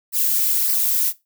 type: noise with flanger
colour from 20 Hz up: violet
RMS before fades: -19 dBFS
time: 0.12-1.13 s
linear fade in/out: 50 ms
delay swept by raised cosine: 0.28 to 2.48 ms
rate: 1.7 Hz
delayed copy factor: -0.6
effects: noise-tail reverb RT60 0.2 s tail -17 dB re dry